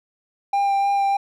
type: tone with vibrato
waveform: triangle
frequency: 796 Hz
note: G5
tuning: 26 cents sharp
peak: -15 dBFS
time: 0.53-1.17 s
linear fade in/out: 5 ms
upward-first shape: sine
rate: 3.3 Hz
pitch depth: 12 cents each way
effects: none